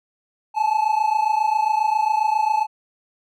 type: tone pair together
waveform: triangle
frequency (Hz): 849.6 / 877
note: G#5 / A5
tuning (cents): +39 / -6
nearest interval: minor second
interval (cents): 55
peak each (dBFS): -18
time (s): 0.54-2.67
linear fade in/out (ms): 50
effects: none